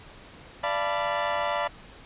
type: chord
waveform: 30% pulse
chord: B half-diminished seventh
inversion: first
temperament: equal with one note detuned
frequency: 587.3 / 685.3 / 880 / 987.8 Hz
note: D5 / F5 / A5 / B5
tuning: 0 / -33 / 0 / 0 cents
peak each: -27 / -28 / -30 / -28 dBFS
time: 0.63-1.68 s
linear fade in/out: 10 ms
effects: pink hiss -48 dBFS RMS until 2.05 s + resampled to 8000 Hz